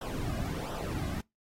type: noise with flanger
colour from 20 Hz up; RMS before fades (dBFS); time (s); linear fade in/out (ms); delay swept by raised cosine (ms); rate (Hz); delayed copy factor
brown; -35; 0.01-1.21; 5; 0.44 to 2.24; 1.4; -0.7
effects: noise-tail reverb RT60 0.2 s tail -25 dB re dry + AAC 48 kbps